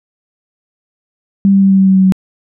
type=tone with pitch steps; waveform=sine; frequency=196.8 / 195.55 / 194.31 / 193.08 / 191.86 / 190.65 / 189.44 / 188.24 Hz; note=G3 / G3 / G3 / G3 / G3 / G3 / F#3 / F#3; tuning=+7 / -4 / -15 / -26 / -37 / -48 / +41 / +30 cents; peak=-5 dBFS; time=1.45-2.122 s; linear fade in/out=0 ms; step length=84 ms; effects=none